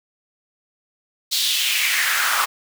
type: noise with high-pass filter sweep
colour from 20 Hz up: pink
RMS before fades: -20 dBFS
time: 1.31-2.46 s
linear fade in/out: 20 ms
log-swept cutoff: 4200 to 1100 Hz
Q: 3
effects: none